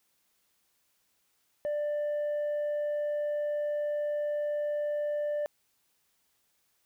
triangle tone with tanh clipping, 591 Hz, D5, 11 cents sharp, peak -29 dBFS, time 1.65-5.46 s, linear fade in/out 0 ms, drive 7 dB, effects white hiss -73 dBFS RMS until 6.85 s

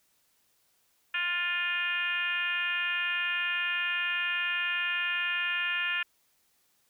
sine tone with frequency modulation, 2115 Hz, C7, 18 cents sharp, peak -27 dBFS, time 1.14-6.03 s, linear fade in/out 5 ms, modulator 355 Hz, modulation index 2.1, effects white hiss -70 dBFS RMS until 6.89 s

